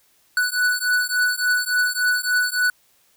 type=beating tone pair; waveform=square; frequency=1481 / 1484.5 Hz; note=F#6 / F#6; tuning=+1 / +5 cents; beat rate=3.5 Hz; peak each=-22 dBFS; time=0.37-2.7 s; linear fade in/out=2 ms; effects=white hiss -60 dBFS RMS until 3.16 s